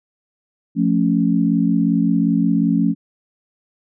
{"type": "chord", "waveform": "sine", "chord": "F augmented", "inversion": "none", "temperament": "equal", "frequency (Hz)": [174.61, 220, 277.2], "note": ["F3", "A3", "C#4"], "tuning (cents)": [0, 0, 0], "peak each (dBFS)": -18, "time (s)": [0.75, 2.95], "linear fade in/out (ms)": 50, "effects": []}